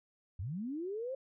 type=linear sweep; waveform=sine; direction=up; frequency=76.5 to 544 Hz; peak=-36 dBFS; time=0.39-1.15 s; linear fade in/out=5 ms; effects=none